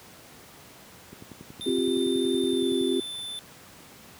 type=click train; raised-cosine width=3 ms; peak=-28 dBFS; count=19; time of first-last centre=1.13-2.812 s; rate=10.7 Hz
type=tone with pitch glide; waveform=square; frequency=3591 to 3529 Hz; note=A7 to A7; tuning=+35 to +4 cents; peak=-34 dBFS; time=1.61-3.39 s; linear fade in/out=0 ms; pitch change=-31 cents; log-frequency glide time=2.49-2.7 s
type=chord; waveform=sine; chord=C suspended fourth; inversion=none; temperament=equal; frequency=261.6 / 349.2 / 392 Hz; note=C4 / F4 / G4; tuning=0 / 0 / 0 cents; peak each=-27 dBFS; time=1.66-3 s; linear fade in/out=5 ms
effects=pink hiss -49 dBFS RMS until 4.19 s + high-pass 100 Hz 12 dB/octave